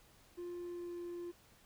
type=tone with pitch glide; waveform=triangle; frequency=350.9 to 348.1 Hz; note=F4 to F4; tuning=+8 to -6 cents; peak=-39 dBFS; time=0.37-1.32 s; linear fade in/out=20 ms; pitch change=-14 cents; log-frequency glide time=0.58-0.92 s; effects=tanh soft clip ceiling -35 dBFS + pink hiss -65 dBFS RMS until 1.65 s